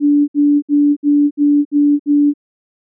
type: tone bursts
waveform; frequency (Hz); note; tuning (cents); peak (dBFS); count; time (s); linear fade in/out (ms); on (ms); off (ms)
sine; 290.6; D4; -18; -8; 7; 0-2.338; 50; 280; 63
effects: none